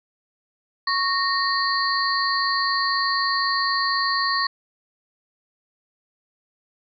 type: tone cluster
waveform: sine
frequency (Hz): 1107 / 1852 / 4173 / 4544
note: C#6 / A#6 / C8 / C#8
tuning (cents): -3 / -12 / -5 / +42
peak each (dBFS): -23 / -25 / -28 / -26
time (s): 0.87-4.47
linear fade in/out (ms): 5
effects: none